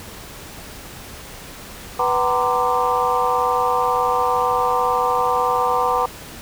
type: tone cluster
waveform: sine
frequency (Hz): 492.8 / 759 / 925 / 1023 / 1182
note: B4 / F#5 / A#5 / C6 / D6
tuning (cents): -4 / +44 / -14 / -39 / +11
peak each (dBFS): -22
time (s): 1.99-6.06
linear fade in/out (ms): 5
effects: tanh soft clip ceiling -6 dBFS + pink hiss -37 dBFS RMS until 6.41 s